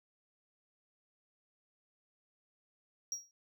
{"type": "tone with exponential decay", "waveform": "triangle", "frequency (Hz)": 5670, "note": "F8", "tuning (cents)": 25, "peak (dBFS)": -31, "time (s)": [3.12, 3.31], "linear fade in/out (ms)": 1, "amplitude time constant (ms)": 40, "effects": []}